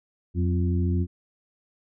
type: harmonic tone with a mistuned harmonic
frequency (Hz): 87.31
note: F2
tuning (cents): 0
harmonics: 1 / 2 / 3 / 4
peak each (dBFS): -22 / -28 / -32 / -34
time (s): 0.34-1.07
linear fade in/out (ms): 50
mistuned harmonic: 2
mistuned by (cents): +71
effects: none